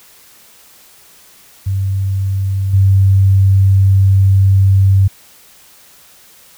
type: tone with level steps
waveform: sine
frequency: 96.9 Hz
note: G2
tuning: 20 cents flat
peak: -13 / -6 dBFS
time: 1.66-5.08 s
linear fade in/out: 10 ms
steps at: 2.73 s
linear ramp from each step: 10 ms
effects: white hiss -44 dBFS RMS until 6.57 s